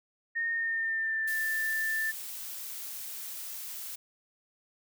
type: tone with pitch glide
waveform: sine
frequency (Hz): 1841 to 1772.1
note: A#6 to A6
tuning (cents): -22 to +12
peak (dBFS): -28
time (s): 0.35-2.12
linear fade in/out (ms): 20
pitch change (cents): -66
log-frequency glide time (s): 0.52-1.26
type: noise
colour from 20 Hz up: blue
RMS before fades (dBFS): -40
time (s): 1.27-3.96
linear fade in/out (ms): 10
effects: none